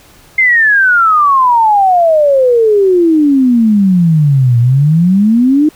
sine exponential two-way sweep, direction down then up, 2115 to 116.54 to 313 Hz, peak -5 dBFS, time 0.38-5.69 s, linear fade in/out 5 ms, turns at 4.59 s, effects pink hiss -42 dBFS RMS until 5.75 s

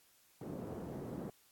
pink band-pass noise, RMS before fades -44 dBFS, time 0.41-1.3 s, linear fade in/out 2 ms, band 160 to 450 Hz, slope 12 dB/octave, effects white hiss -68 dBFS RMS until 1.51 s + AAC 64 kbps

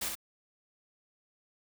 white noise with echo, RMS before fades -34 dBFS, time 0.01-0.09 s, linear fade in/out 10 ms, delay 64 ms, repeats 1, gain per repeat -4 dB, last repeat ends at 0.154 s, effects none

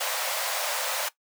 pink high-pass noise, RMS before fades -29 dBFS, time 0-1.09 s, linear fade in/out 10 ms, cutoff 510 Hz, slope 96 dB/octave, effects noise-tail reverb RT60 0.1 s tail -17 dB re dry

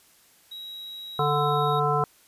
triangle tone with pitch glide, 3842 to 3780 Hz, B7 to A#7, -48 to +23 cents, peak -35 dBFS, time 0.51-1.8 s, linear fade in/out 10 ms, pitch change -29 cents, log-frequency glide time 1.17-1.32 s
harmonic tone, 146.83 Hz, D3, in tune, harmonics 1 / 3 / 5 / 7 / 9, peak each -27 / -27 / -27 / -27 / -27 dBFS, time 1.19-2.04 s, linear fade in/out 2 ms
effects white hiss -58 dBFS RMS until 2.27 s + resampled to 32000 Hz

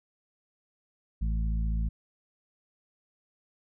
harmonic tone, 54.9 Hz, A1, 3 cents flat, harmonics 1 / 2 / 3 / 4, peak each -26 / -40 / -37 / -42 dBFS, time 1.21-1.89 s, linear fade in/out 10 ms, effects none

